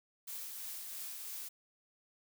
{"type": "noise with tremolo", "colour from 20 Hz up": "blue", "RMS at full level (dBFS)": -43, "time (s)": [0.27, 1.49], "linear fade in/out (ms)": 10, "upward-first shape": "triangle", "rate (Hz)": 3, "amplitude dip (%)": 30, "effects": []}